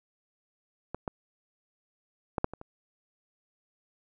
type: clicks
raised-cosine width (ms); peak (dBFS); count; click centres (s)
1; -20 / -18 / -14 / -10 / -25 / -29; 6; 0.946 / 1.078 / 2.382 / 2.444 / 2.536 / 2.614
effects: none